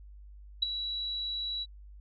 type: tone with ADSR envelope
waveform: sine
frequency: 3914 Hz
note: B7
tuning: 16 cents flat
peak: -20 dBFS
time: 0.62-1.66 s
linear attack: 10 ms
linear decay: 8 ms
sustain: -12 dB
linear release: 39 ms
effects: added 50 Hz sine -47 dBFS peak until 2 s